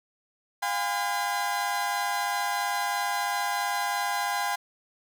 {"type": "tone cluster", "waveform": "30% pulse", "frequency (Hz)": [708, 811, 1015], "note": ["F5", "G#5", "B5"], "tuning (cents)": [23, -41, 47], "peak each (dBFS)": [-31, -26, -29], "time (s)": [0.62, 4.56], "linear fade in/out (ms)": 10, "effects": []}